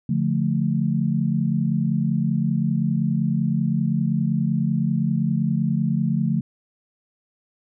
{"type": "chord", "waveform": "sine", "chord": "D minor", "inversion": "none", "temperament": "equal with one note detuned", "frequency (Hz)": [144.56, 174.61, 220], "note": ["D3", "F3", "A3"], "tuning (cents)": [-27, 0, 0], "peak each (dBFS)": -23, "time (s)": [0.09, 6.41], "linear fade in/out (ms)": 5, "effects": []}